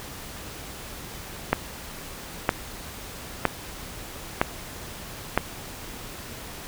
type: click train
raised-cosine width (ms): 0.5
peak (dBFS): -3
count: 5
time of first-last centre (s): 1.53-5.376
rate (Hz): 1.04
effects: pink hiss -39 dBFS RMS until 6.67 s